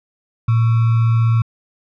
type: tone with sample-and-hold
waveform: sine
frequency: 114.4 Hz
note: A#2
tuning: 32 cents flat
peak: -11 dBFS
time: 0.48-1.42 s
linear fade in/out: 5 ms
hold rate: 1225 Hz
effects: low-pass 2000 Hz 12 dB/octave